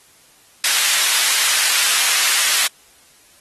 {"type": "high-pass noise", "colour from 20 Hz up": "pink", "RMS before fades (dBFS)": -17, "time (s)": [0.64, 2.67], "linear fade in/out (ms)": 2, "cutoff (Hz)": 1900, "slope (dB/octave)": 12, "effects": ["white hiss -51 dBFS RMS until 3.4 s", "AAC 32 kbps"]}